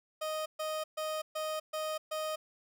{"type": "tone bursts", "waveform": "30% pulse", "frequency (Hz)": 622.3, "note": "D#5", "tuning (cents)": 0, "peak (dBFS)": -31, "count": 6, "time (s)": [0.21, 2.36], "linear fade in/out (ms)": 10, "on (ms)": 250, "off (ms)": 130, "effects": []}